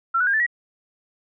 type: tone with pitch steps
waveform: sine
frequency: 1355 / 1477.6 / 1611.4 / 1757.2 / 1916.3 Hz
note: E6 / F#6 / G6 / A6 / A#6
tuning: +47 / -3 / +47 / -3 / +47 cents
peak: -17 dBFS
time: 0.14-0.465 s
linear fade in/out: 10 ms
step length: 65 ms
effects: none